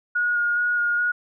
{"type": "tone with vibrato", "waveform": "sine", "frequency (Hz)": 1438, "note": "F#6", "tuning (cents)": -50, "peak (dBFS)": -19, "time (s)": [0.15, 1.12], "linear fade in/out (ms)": 10, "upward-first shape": "square", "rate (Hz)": 2.4, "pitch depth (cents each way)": 12, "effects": []}